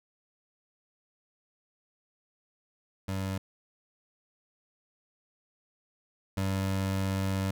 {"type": "tone pair in turn", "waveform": "25% pulse", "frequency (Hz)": [95.9, 96.31], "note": ["G2", "G2"], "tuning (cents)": [-37, -30], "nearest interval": "unison", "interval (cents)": 7, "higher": "second", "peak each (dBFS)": [-27, -24], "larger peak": "second", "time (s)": [[3.08, 3.38], [6.37, 7.51]], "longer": "second", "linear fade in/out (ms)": 5, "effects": []}